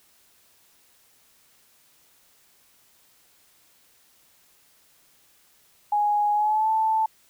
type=tone with pitch glide; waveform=sine; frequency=830.6 to 880 Hz; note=G#5 to A5; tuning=0 to 0 cents; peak=-19 dBFS; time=5.92-7.06 s; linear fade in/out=5 ms; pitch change=+100 cents; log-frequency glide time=6.33-6.7 s; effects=white hiss -60 dBFS RMS until 7.29 s